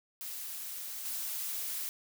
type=noise with level steps; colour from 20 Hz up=blue; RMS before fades=-41 / -37 dBFS; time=0.21-1.89 s; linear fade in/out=0 ms; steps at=1.05 s; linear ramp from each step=2 ms; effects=none